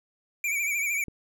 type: tone with vibrato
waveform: square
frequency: 2318 Hz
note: D7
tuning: 23 cents flat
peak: -26 dBFS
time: 0.44-1.04 s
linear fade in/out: 2 ms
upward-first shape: sine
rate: 13 Hz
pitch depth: 69 cents each way
type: click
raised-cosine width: 3 ms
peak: -28 dBFS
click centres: 1.083 s
effects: none